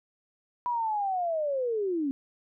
sine linear sweep, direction down, 987.8 to 263.2 Hz, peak -26 dBFS, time 0.66-2.11 s, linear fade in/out 0 ms, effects none

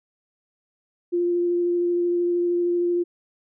sine tone with vibrato, 349.2 Hz, F4, in tune, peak -19 dBFS, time 1.12-3.04 s, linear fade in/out 20 ms, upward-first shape sine, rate 13 Hz, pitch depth 10 cents each way, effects none

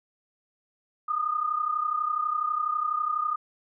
sine tone pair together, 1217.9 / 1250 Hz, D#6 / D#6, -37 / +8 cents, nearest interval unison, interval 45 cents, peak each -26 / -30 dBFS, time 1.08-3.36 s, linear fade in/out 10 ms, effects none

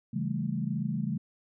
sine chord, A dominant seventh, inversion first, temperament just, 137.5 / 165 / 198 / 220 Hz, C#3 / E3 / G3 / A3, -14 / +2 / +18 / 0 cents, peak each -34 dBFS, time 0.13-1.18 s, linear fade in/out 10 ms, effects none

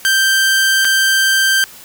sawtooth tone with dropouts, 1568 Hz, G6, in tune, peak -7 dBFS, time 0.05-1.64 s, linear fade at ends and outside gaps 0 ms, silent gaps 0.847-0.851 s, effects white hiss -38 dBFS RMS until 1.84 s

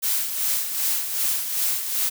blue noise with tremolo, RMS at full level -22 dBFS, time 0.02-2.1 s, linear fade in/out 20 ms, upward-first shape sine, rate 2.6 Hz, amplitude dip 55%, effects none

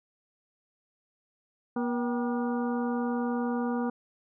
harmonic tone with a mistuned harmonic, 240.1 Hz, B3, 49 cents flat, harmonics 1 / 2 / 3 / 4 / 5 / 6, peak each -28 / -34 / -38 / -40 / -42 / -44 dBFS, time 1.76-3.9 s, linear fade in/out 5 ms, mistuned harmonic 3, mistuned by +120 cents, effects none

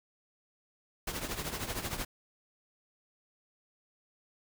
pink noise with tremolo, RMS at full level -34 dBFS, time 1.07-2.05 s, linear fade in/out 5 ms, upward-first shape triangle, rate 13 Hz, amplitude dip 75%, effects none

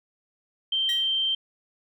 sine tone, 3136 Hz, G7, in tune, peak -22 dBFS, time 0.72-1.35 s, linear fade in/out 5 ms
sawtooth tone with exponential decay, 1909 Hz, A#6, 41 cents sharp, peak -26 dBFS, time 0.89-1.13 s, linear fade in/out 2 ms, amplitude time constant 52 ms
effects none

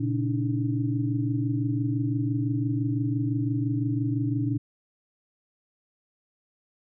sine tone cluster, 118.2 / 138.1 / 287.3 / 313.2 Hz, A#2 / C#3 / D4 / D#4, +24 / -6 / -38 / +11 cents, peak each -26 / -34 / -28 / -34 dBFS, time 0-4.58 s, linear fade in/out 10 ms, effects none

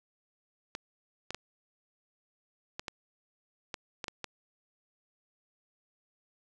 clicks, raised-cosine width 0.2 ms, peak -19 dBFS, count 9, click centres 0.751 / 1.306 / 1.346 / 2.795 / 2.882 / 3.742 / 4.042 / 4.082 / 4.243 s, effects none

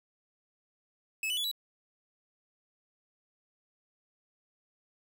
45% pulse tone with pitch steps, 2593 / 2979 / 3421 / 3930 Hz, E7 / F#7 / A7 / B7, -29 / +11 / -49 / -9 cents, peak -30 dBFS, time 1.23-1.514 s, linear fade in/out 2 ms, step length 71 ms, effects none

